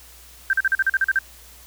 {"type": "tone bursts", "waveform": "sine", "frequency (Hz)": 1568, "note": "G6", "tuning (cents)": 0, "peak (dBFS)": -15, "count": 10, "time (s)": [0.5, 1.189], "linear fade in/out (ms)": 2, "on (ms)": 32, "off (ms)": 41, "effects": ["added 60 Hz sine -49 dBFS peak until 1.66 s", "white hiss -47 dBFS RMS until 1.66 s"]}